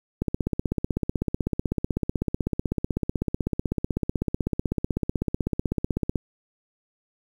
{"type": "click train", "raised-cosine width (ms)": 3, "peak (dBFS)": -11, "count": 96, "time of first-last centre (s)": [0.22, 6.157], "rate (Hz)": 16, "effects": ["8-bit"]}